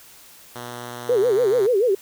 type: tone with pitch glide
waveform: 5% pulse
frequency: 121.1 to 131.3 Hz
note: B2 to C3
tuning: -34 to +6 cents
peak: -21 dBFS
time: 0.55-1.67 s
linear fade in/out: 10 ms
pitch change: +140 cents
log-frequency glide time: 1.06-1.39 s
type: tone with vibrato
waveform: sine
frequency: 440 Hz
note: A4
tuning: in tune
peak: -15 dBFS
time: 1.09-1.95 s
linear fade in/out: 5 ms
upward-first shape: sine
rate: 6.9 Hz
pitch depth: 250 cents each way
effects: white hiss -47 dBFS RMS until 2.01 s